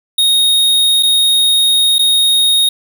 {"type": "tone with dropouts", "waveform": "square", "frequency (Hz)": 3729, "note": "A#7", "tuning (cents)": 0, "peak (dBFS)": -9, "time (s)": [0.18, 2.69], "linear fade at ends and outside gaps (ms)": 5, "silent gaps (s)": [[1.027, 1.031], [1.984, 1.991]], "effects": []}